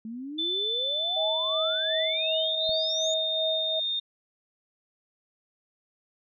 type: exponential sweep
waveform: sine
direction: up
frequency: 216 to 6990 Hz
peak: -34 dBFS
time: 0.05-3.14 s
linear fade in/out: 2 ms
type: tone with pitch glide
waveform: sine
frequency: 3520 to 3653 Hz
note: A7 to A#7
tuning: 0 to -36 cents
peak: -26 dBFS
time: 0.38-4 s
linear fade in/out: 10 ms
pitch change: +64 cents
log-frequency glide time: 2.12-2.18 s
type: tone with tremolo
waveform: sine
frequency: 638 Hz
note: D#5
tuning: 43 cents sharp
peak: -26 dBFS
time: 1.16-3.8 s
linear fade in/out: 10 ms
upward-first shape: sine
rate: 2.7 Hz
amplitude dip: 55%
type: click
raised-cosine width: 5 ms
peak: -32 dBFS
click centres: 2.693 s
effects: none